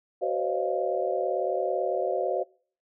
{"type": "tone cluster", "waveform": "sine", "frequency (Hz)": [377, 505, 543, 612, 693], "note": ["F#4", "B4", "C#5", "D#5", "F5"], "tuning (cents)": [32, 39, -36, -29, -14], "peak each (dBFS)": -31, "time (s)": [0.21, 2.44], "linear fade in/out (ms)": 20, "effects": ["noise-tail reverb RT60 0.5 s tail -25 dB re dry"]}